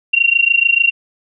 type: tone with amplitude modulation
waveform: sine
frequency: 2756 Hz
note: F7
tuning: 24 cents flat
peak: -6 dBFS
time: 0.13-0.91 s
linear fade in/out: 10 ms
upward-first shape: sine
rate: 26.8 Hz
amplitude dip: 90%
effects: none